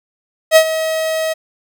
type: tone with ADSR envelope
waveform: 45% pulse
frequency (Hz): 638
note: D#5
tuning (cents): +43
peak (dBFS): -3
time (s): 0.51-1.34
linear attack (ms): 50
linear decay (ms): 77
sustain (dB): -13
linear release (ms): 18
effects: none